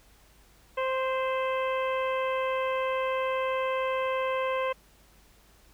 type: harmonic tone with a mistuned harmonic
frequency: 523.3 Hz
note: C5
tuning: in tune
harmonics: 1 / 2 / 3 / 4 / 5 / 6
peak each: -28 / -31 / -40 / -39 / -39 / -45 dBFS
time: 0.77-4.73 s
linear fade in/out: 10 ms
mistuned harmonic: 4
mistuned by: -23 cents
effects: added 50 Hz sine -60 dBFS peak until 5.73 s + pink hiss -60 dBFS RMS until 5.73 s